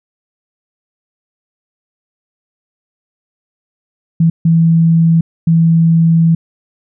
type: tone bursts at uneven times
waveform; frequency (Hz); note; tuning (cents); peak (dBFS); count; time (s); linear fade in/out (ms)
sine; 164.81; E3; 0; -6; 3; 4.2-4.3 / 4.45-5.21 / 5.47-6.35; 5
effects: none

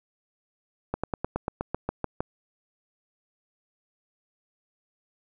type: slowing click train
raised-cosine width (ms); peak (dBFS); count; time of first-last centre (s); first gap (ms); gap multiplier
1; -13; 11; 0.94-2.205; 96; 1.06
effects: none

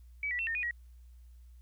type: tone with pitch steps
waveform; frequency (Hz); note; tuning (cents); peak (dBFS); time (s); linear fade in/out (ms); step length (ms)
sine; 2285 / 1951 / 2698 / 1827 / 2466 / 1906; D7 / B6 / E7 / A#6 / D#7 / A#6; -48 / -22 / +40 / -35 / -16 / +38; -31; 0.23-0.71; 2; 80
effects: added 60 Hz sine -51 dBFS peak until 1.61 s + white hiss -75 dBFS RMS until 1.61 s

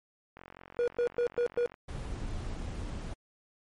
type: click train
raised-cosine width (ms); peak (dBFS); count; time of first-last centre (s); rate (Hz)
0.5; -32; 63; 0.37-1.742; 45.2
type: tone bursts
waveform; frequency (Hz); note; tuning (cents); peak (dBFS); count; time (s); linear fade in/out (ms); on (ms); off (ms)
triangle; 480.9; B4; -46; -23; 5; 0.79-1.66; 0; 86; 110
type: noise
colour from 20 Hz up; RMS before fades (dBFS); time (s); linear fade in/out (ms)
brown; -37; 1.88-3.14; 10
effects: MP3 48 kbps

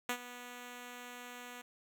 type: tone with ADSR envelope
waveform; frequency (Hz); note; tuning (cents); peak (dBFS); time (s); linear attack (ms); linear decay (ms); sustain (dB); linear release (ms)
5% pulse; 245.2; B3; -12; -20; 0.09-1.62; 4; 75; -15; 10
effects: none

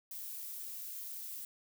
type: noise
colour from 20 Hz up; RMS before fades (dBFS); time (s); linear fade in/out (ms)
violet; -44; 0.11-1.45; 2
effects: none

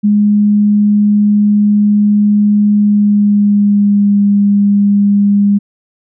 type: tone with pitch glide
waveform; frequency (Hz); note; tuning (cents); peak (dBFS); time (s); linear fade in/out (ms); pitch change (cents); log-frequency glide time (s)
sine; 207.3 to 202.4; G#3 to G#3; -3 to -44; -6; 0.03-5.59; 20; -41; 2.74-4.22
effects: none

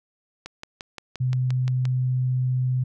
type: click train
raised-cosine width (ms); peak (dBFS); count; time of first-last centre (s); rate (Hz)
0.2; -18; 9; 0.46-1.854; 5.74
type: tone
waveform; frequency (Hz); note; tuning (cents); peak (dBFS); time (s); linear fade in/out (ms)
sine; 127.5; C3; -44; -20; 1.2-2.84; 10
effects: none

